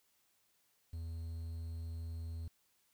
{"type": "tone with quantisation", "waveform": "triangle", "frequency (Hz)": 82.41, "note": "E2", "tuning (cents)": 0, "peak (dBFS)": -38, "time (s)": [0.93, 2.48], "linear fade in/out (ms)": 5, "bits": 11, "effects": ["white hiss -75 dBFS RMS until 2.93 s"]}